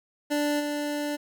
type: tone with level steps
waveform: 25% pulse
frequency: 293.7 Hz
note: D4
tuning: in tune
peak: -20 / -24 dBFS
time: 0.3-1.17 s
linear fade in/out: 20 ms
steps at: 0.59 s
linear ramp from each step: 20 ms
effects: none